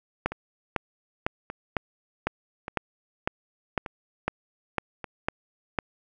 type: two click trains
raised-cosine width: 0.5 ms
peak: -9 / -19 dBFS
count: 12 / 5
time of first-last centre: 0.26-5.788 / 0.32-5.043 s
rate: 1.99 / 0.847 Hz
effects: none